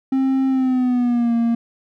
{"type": "tone with pitch glide", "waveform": "triangle", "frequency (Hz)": [265.8, 232.7], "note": ["C4", "A#3"], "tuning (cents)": [27, -3], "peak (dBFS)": -13, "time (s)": [0.12, 1.55], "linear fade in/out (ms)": 5, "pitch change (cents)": -230, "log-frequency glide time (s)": [0.48, 1.34], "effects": []}